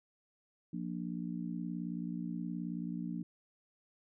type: harmonic tone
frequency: 58.8 Hz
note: A#1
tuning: 16 cents sharp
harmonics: 3 / 4 / 5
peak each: -39 / -41 / -43 dBFS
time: 0.73-3.23 s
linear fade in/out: 5 ms
effects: none